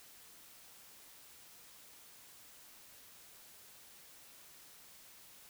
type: silence
effects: white hiss -58 dBFS RMS until 5.49 s